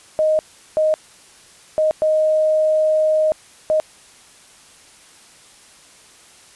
sine tone bursts at uneven times, 622.3 Hz, D#5, in tune, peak -13 dBFS, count 5, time 0.19-0.39 / 0.77-0.94 / 1.78-1.91 / 2.02-3.32 / 3.7-3.8 s, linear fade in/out 0 ms, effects white hiss -47 dBFS RMS until 6.55 s + resampled to 24000 Hz

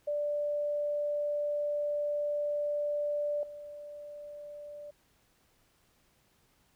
sine tone with level steps, 587.3 Hz, D5, in tune, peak -29 / -42 dBFS, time 0.07-4.91 s, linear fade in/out 10 ms, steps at 3.43 s, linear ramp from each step 2 ms, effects pink hiss -69 dBFS RMS until 6.75 s

